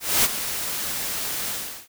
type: noise with ADSR envelope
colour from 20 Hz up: white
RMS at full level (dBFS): -17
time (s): 0-1.88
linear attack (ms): 240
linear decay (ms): 32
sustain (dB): -11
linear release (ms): 380
effects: none